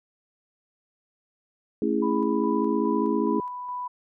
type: chord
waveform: sine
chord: A major seventh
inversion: none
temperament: just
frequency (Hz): 220 / 275 / 330 / 412.5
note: A3 / C#4 / E4 / G#4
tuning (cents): 0 / -14 / +2 / -12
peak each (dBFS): -27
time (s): 1.82-3.4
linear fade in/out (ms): 2
type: tone with tremolo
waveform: sine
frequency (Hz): 990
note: B5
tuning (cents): +4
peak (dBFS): -29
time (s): 2.02-3.88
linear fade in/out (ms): 10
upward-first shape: square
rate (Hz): 2.4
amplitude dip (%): 30
effects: none